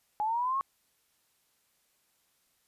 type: linear sweep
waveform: sine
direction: up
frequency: 830.6 to 1108.7 Hz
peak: -27 dBFS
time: 0.2-0.61 s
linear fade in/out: 0 ms
effects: white hiss -72 dBFS RMS until 2.67 s + resampled to 32000 Hz